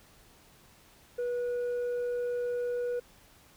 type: tone with tanh clipping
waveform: sine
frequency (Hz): 486.4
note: B4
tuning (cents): -26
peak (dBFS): -30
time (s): 1.18-3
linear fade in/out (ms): 10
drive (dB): 3
effects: pink hiss -59 dBFS RMS until 3.56 s